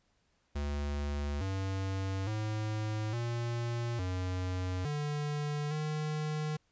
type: tone with pitch steps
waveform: square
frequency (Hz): 72.2 / 96.2 / 107.8 / 118.3 / 91.8 / 147.6 / 152.9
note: D2 / G2 / A2 / A#2 / F#2 / D3 / D#3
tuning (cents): -29 / -32 / -35 / +26 / -13 / +9 / -30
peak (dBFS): -33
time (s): 0.55-6.57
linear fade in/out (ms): 10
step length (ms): 860
effects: pink hiss -74 dBFS RMS until 6.71 s + resampled to 16000 Hz